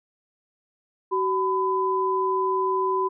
sine tone pair together, 378.2 / 1004.4 Hz, F#4 / B5, +38 / +29 cents, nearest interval octave + perfect fourth, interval 1691 cents, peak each -24 / -23 dBFS, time 1.11-3.09 s, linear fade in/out 20 ms, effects none

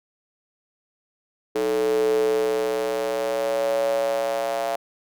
square tone with high-pass filter sweep, 62.3 Hz, B1, 16 cents sharp, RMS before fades -23 dBFS, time 1.55-4.76 s, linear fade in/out 5 ms, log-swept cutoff 400 to 640 Hz, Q 8.5, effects none

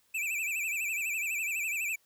square tone with vibrato, 2489 Hz, D#7, in tune, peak -31 dBFS, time 0.14-1.96 s, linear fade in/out 10 ms, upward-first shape sine, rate 12 Hz, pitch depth 130 cents each way, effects white hiss -69 dBFS RMS until 2.05 s

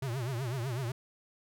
square tone with vibrato, 125.5 Hz, B2, 28 cents sharp, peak -33 dBFS, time 0.02-0.92 s, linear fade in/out 5 ms, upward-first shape triangle, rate 8 Hz, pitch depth 210 cents each way, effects none

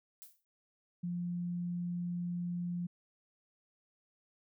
violet noise with exponential decay, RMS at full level -48 dBFS, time 0.22-0.45 s, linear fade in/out 0 ms, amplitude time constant 48 ms
sine tone, 175.1 Hz, F3, 5 cents sharp, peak -34 dBFS, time 1.03-2.87 s, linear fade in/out 10 ms
effects none

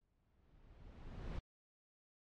brown noise with exponential growth, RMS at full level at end -42 dBFS, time 0.01-1.39 s, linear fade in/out 5 ms, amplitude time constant 300 ms, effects low-pass 4000 Hz 12 dB/octave + AAC 64 kbps

